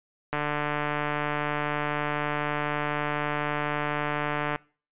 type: click train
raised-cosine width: 0.5 ms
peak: -13 dBFS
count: 627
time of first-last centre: 0.33-4.56 s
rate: 148 Hz
effects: noise-tail reverb RT60 0.4 s tail -24 dB re dry + resampled to 8000 Hz